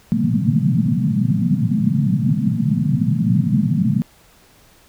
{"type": "band-pass noise", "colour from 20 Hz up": "white", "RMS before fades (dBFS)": -17, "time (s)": [0.12, 4.02], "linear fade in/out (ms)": 0, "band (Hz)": [110, 240], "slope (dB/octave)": 96, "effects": ["pink hiss -51 dBFS RMS until 4.88 s"]}